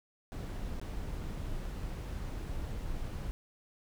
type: noise with dropouts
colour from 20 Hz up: brown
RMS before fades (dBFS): -38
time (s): 0.32-3.31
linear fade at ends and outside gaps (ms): 0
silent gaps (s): 0.798-0.815 / 1.647-1.652
effects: none